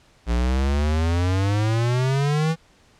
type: exponential sweep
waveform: square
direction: up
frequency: 57 to 164.81 Hz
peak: -19 dBFS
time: 0.26-2.56 s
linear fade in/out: 50 ms
effects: pink hiss -56 dBFS RMS until 2.99 s + low-pass 7000 Hz 12 dB/octave